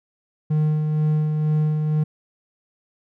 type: tone with tremolo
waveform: triangle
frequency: 153.2 Hz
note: D#3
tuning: 27 cents flat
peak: -14 dBFS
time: 0.5-2.04 s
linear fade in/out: 10 ms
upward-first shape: sine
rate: 2.1 Hz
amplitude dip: 35%
effects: none